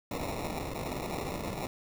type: noise with sample-and-hold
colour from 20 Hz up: blue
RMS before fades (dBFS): -36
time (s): 0.11-1.67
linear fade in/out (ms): 2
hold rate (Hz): 1575
effects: none